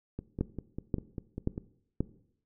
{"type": "two click trains", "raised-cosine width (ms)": 3, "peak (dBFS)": [-15, -23], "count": [4, 8], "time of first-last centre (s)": [[0.41, 2.006], [0.19, 1.579]], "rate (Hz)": [1.88, 5.04], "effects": ["noise-tail reverb RT60 0.7 s tail -18 dB re dry"]}